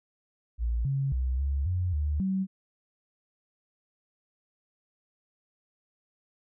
sine tone with pitch steps, 57.9 / 136.9 / 63.8 / 69.4 / 90.2 / 74.3 / 190.6 Hz, A#1 / C#3 / C2 / C#2 / F#2 / D2 / G3, -11 / -21 / -43 / +3 / -44 / +21 / -48 cents, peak -25 dBFS, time 0.58-2.47 s, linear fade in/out 50 ms, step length 270 ms, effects none

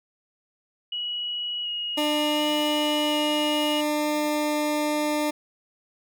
sine tone with vibrato, 2900 Hz, F#7, 35 cents flat, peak -27 dBFS, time 0.92-3.81 s, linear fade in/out 5 ms, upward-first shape square, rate 0.68 Hz, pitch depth 11 cents each way
20% pulse tone, 299.8 Hz, D4, 36 cents sharp, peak -18 dBFS, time 1.97-5.31 s, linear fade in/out 10 ms
effects none

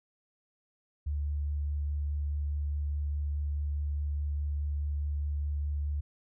sine tone with vibrato, 73 Hz, D2, 10 cents flat, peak -29 dBFS, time 1.06-6.01 s, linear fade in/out 10 ms, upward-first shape triangle, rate 4.8 Hz, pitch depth 12 cents each way, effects none

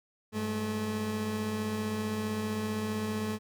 30% pulse tone pair together, 100.1 / 215.6 Hz, G2 / A3, +37 / -35 cents, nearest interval octave + minor second, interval 1328 cents, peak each -35 / -29 dBFS, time 0.32-3.39 s, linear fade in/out 50 ms, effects none

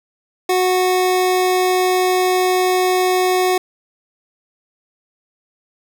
25% pulse tone, 367.7 Hz, F#4, 11 cents flat, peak -10 dBFS, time 0.49-3.58 s, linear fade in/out 5 ms, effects none

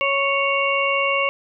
harmonic tone, 554.4 Hz, C#5, in tune, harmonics 1 / 2 / 4 / 5, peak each -23 / -23 / -23 / -23 dBFS, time 0.01-1.29 s, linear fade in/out 0 ms, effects none

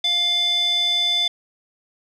square tone with band-pass filter, 703 Hz, F5, 11 cents sharp, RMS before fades -20 dBFS, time 0.04-1.28 s, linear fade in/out 5 ms, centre 3600 Hz, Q 6.7, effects none

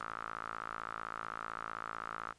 sawtooth tone with band-pass filter, 55.7 Hz, A1, 22 cents sharp, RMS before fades -43 dBFS, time 0-2.33 s, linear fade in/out 10 ms, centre 1300 Hz, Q 6.3, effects pink hiss -67 dBFS RMS until 2.38 s + resampled to 22050 Hz

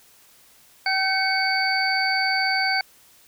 sine tone cluster, 768 / 1536 / 2222 / 4578 Hz, G5 / G6 / C#7 / D8, -36 / -36 / +4 / -45 cents, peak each -25 dBFS, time 0.86-2.81 s, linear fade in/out 2 ms, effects white hiss -54 dBFS RMS until 3.27 s

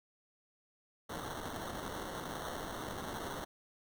white noise with sample-and-hold, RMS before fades -42 dBFS, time 1.09-3.45 s, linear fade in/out 10 ms, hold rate 2450 Hz, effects none

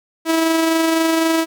sawtooth tone with amplitude modulation, 325.5 Hz, E4, 22 cents flat, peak -9 dBFS, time 0.25-1.46 s, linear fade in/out 50 ms, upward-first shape sine, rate 23.9 Hz, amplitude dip 30%, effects none

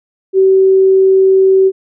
sine tone, 382.3 Hz, G4, 43 cents flat, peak -5 dBFS, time 0.33-1.72 s, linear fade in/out 50 ms, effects none

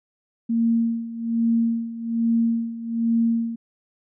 sine tone with tremolo, 230.2 Hz, A#3, 22 cents flat, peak -16 dBFS, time 0.49-3.56 s, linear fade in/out 10 ms, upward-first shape sine, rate 1.2 Hz, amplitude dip 80%, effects none

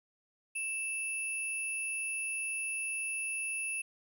sine tone pair together, 2638 / 10416 Hz, E7 / E9, +1 / -22 cents, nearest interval 2 octaves, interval 2377 cents, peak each -34 / -37 dBFS, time 0.55-3.82 s, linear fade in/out 10 ms, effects tanh soft clip ceiling -27 dBFS + 11-bit

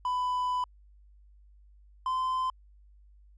triangle tone pair in turn, 998 / 1029.6 Hz, B5 / C6, +18 / -28 cents, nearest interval minor second, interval 54 cents, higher second, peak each -25 dBFS, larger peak neither, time 0.05-0.64 / 2.06-2.5 s, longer first, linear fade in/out 2 ms, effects added 50 Hz sine -54 dBFS peak until 3.37 s + resampled to 22050 Hz

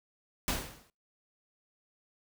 pink noise with exponential decay, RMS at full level -28 dBFS, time 0.48-0.9 s, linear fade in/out 1 ms, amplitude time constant 91 ms, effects noise-tail reverb RT60 0.3 s tail -26 dB re dry

